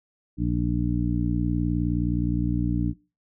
harmonic tone, 59.4 Hz, A#1, 33 cents sharp, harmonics 1 / 2 / 3 / 4 / 5, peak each -28 / -28 / -27 / -32 / -27 dBFS, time 0.37-2.94 s, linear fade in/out 50 ms, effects noise-tail reverb RT60 0.3 s tail -21 dB re dry

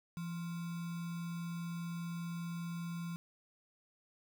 sine tone with sample-and-hold, 170 Hz, F3, 46 cents flat, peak -38 dBFS, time 0.17-3.16 s, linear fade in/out 0 ms, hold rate 1225 Hz, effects none

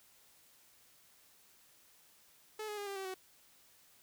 sawtooth tone with pitch steps, 430.7 / 418.9 / 407.5 / 396.3 / 385.5 / 374.9 Hz, A4 / G#4 / G#4 / G4 / G4 / F#4, -37 / +15 / -33 / +19 / -29 / +23 cents, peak -36 dBFS, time 2.59-3.142 s, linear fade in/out 5 ms, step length 92 ms, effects white hiss -65 dBFS RMS until 4.02 s

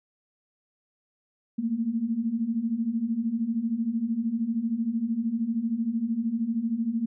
sine beating tone pair, 220 / 233 Hz, A3 / A#3, 0 / -1 cents, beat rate 13 Hz, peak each -30 / -26 dBFS, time 1.58-7.06 s, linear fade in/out 10 ms, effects none

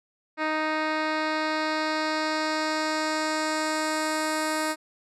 10% pulse tone with low-pass filter sweep, 311.1 Hz, D#4, in tune, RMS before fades -27 dBFS, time 0.37-4.76 s, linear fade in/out 50 ms, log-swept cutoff 2800 to 11000 Hz, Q 1.3, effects none

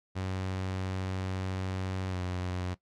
sawtooth tone with pitch glide, 94 to 90.75 Hz, F#2 to F#2, +28 to -33 cents, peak -28 dBFS, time 0.15-2.75 s, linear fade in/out 20 ms, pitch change -61 cents, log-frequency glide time 2.09-2.17 s, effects noise-tail reverb RT60 0.1 s tail -17 dB re dry + low-pass 6000 Hz 12 dB/octave

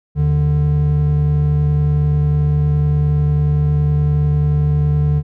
triangle tone pair together, 78.54 / 148.1 Hz, D#2 / D3, +17 / +15 cents, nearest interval major seventh, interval 1098 cents, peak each -16 / -11 dBFS, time 0.15-5.23 s, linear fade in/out 50 ms, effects none

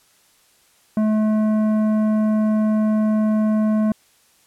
sine tone with tanh clipping, 215.3 Hz, A3, 37 cents flat, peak -17 dBFS, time 0.97-3.92 s, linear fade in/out 2 ms, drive 11 dB, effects white hiss -57 dBFS RMS until 4.46 s + low-pass 12000 Hz 12 dB/octave

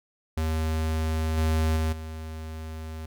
square tone with level steps, 79.4 Hz, D#2, 36 cents sharp, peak -25 / -22 / -24 / -35 dBFS, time 0.37-3.06 s, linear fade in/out 5 ms, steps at 1.37 / 1.76 / 1.92 s, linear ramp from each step 10 ms, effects none

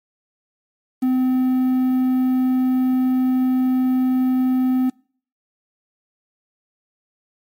triangle tone with quantisation, 256.3 Hz, C4, 36 cents flat, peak -13 dBFS, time 1.02-4.9 s, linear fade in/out 10 ms, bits 7, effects noise-tail reverb RT60 0.5 s tail -25 dB re dry + MP3 64 kbps

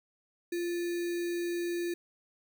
sine tone with sample-and-hold, 345.8 Hz, F4, 17 cents flat, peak -30 dBFS, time 0.52-1.94 s, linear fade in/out 5 ms, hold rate 2100 Hz, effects none

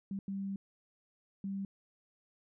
sine tone bursts at uneven times, 196 Hz, G3, in tune, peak -35 dBFS, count 3, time 0.11-0.19 / 0.28-0.56 / 1.44-1.65 s, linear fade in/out 2 ms, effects none

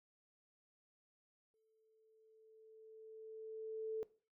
sine tone with exponential growth, 440 Hz, A4, in tune, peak -37 dBFS, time 1.54-4.03 s, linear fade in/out 0 ms, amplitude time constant 540 ms, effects noise-tail reverb RT60 0.4 s tail -19 dB re dry

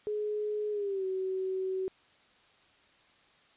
sine tone with pitch glide, 421.2 to 377.4 Hz, G#4 to F#4, +24 to +34 cents, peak -30 dBFS, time 0.07-1.88 s, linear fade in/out 0 ms, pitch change -190 cents, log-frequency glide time 0.71-1.05 s, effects white hiss -63 dBFS RMS until 3.56 s + resampled to 8000 Hz

